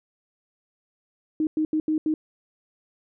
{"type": "tone bursts at uneven times", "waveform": "sine", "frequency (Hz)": 311.1, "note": "D#4", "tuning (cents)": 0, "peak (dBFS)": -20, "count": 5, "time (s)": [[1.4, 1.47], [1.57, 1.65], [1.73, 1.8], [1.88, 1.98], [2.06, 2.14]], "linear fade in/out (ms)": 2, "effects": []}